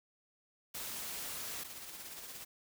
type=noise; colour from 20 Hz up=white; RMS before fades=-42 dBFS; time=0.74-1.64 s; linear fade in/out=10 ms
type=noise with tremolo; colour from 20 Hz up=white; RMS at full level=-46 dBFS; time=1.64-2.45 s; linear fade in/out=10 ms; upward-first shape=sine; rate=17 Hz; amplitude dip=40%
effects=none